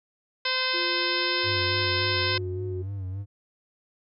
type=harmonic tone; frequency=515 Hz; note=C5; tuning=28 cents flat; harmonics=1 / 2 / 3 / 4 / 5 / 6 / 7 / 8 / 9 / 10; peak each=-35 / -33 / -32 / -32 / -33 / -34 / -33 / -34 / -37 / -31 dBFS; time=0.45-2.38 s; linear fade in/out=5 ms
type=tone with pitch glide; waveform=sine; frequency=349.2 to 366.8 Hz; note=F4 to F#4; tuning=0 to -15 cents; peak=-32 dBFS; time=0.73-2.83 s; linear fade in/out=20 ms; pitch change=+85 cents; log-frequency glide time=0.95-2.71 s
type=tone with vibrato; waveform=triangle; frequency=96.2 Hz; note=G2; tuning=32 cents flat; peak=-28 dBFS; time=1.43-3.26 s; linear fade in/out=50 ms; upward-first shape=sine; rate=3.5 Hz; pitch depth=73 cents each way
effects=none